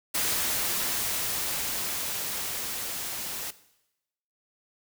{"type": "noise with level ramp", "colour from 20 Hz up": "white", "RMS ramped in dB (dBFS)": [-27, -35], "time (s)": [0.14, 3.51], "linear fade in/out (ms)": 10, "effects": ["noise-tail reverb RT60 0.9 s tail -17 dB re dry"]}